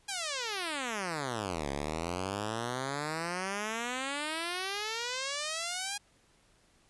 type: exponential two-way sweep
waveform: 5% pulse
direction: down then up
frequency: 827 to 68.4 to 827 Hz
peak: -22 dBFS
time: 0.08-5.98 s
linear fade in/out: 10 ms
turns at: 1.69 s
effects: pink hiss -66 dBFS RMS until 6.89 s + resampled to 24000 Hz